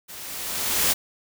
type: noise with level ramp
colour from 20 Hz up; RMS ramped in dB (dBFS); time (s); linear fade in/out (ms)
white; -40 to -19; 0.08-0.94; 20
effects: none